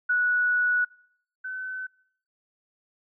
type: tone pair in turn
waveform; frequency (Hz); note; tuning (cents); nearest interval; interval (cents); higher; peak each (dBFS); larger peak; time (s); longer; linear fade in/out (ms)
sine; 1470 / 1517.5; F#6 / F#6; -12 / +43; minor second; 55; second; -20 / -31; first; 0.09-0.85 / 1.44-1.87; first; 10
effects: noise-tail reverb RT60 0.7 s tail -25 dB re dry